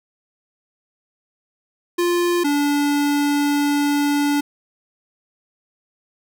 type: tone pair in turn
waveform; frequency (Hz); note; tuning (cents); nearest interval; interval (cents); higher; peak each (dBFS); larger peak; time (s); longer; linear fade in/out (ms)
square; 349.2 / 288.7; F4 / D4; 0 / -30; minor third; 330; first; -17; neither; 1.98-2.44 / 2.44-4.41; second; 10
effects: none